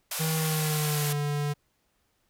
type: band-pass noise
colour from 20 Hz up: white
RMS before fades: -33 dBFS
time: 0.11-1.13 s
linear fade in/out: 5 ms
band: 460 to 15000 Hz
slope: 96 dB/octave
type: tone with pitch glide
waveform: square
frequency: 159.2 to 145.99 Hz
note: D#3 to D3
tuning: +40 to -10 cents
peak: -27 dBFS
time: 0.19-1.54 s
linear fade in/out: 20 ms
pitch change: -150 cents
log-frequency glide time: 0.37-1.14 s
effects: pink hiss -72 dBFS RMS until 2.29 s